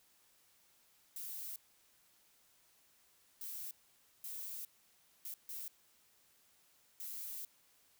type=noise bursts at uneven times; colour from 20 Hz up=violet; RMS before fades=-45 dBFS; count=6; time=1.16-1.56 / 3.41-3.71 / 4.24-4.65 / 5.25-5.34 / 5.49-5.68 / 7-7.45 s; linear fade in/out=2 ms; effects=white hiss -70 dBFS RMS until 7.99 s